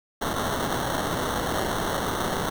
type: noise with sample-and-hold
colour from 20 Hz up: violet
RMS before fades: -27 dBFS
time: 0.21-2.5 s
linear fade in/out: 10 ms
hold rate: 2450 Hz
effects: none